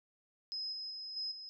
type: tone with level steps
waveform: sine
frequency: 5090 Hz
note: D#8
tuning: 39 cents sharp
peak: -37 / -40 / -42 / -36 / -45 dBFS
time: 0.52-1.49 s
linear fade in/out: 0 ms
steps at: 0.72 / 0.9 / 1.16 / 1.31 s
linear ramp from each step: 10 ms
effects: none